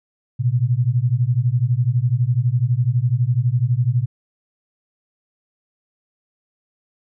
sine beating tone pair, 116.54 / 128.54 Hz, A#2 / C3, 0 / -30 cents, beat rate 12 Hz, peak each -18 dBFS, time 0.39-4.06 s, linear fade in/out 20 ms, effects none

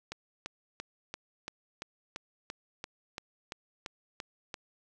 click train, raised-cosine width 0.2 ms, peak -21 dBFS, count 14, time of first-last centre 0.12-4.542 s, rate 2.94 Hz, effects none

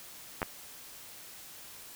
clicks, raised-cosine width 0.5 ms, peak -16 dBFS, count 2, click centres 0.418 / 0.429 s, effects white hiss -49 dBFS RMS until 1.95 s

